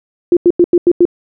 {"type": "tone bursts", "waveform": "sine", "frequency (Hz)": 349.2, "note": "F4", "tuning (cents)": 0, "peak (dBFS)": -4, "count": 6, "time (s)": [0.32, 1.053], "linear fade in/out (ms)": 2, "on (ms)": 48, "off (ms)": 89, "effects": []}